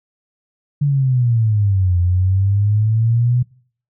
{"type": "exponential two-way sweep", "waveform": "sine", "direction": "down then up", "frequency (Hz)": [146.83, 87.31, 125.2], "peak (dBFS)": -12, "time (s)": [0.81, 3.43], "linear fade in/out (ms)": 10, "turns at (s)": 1.99, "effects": ["noise-tail reverb RT60 0.5 s tail -23 dB re dry"]}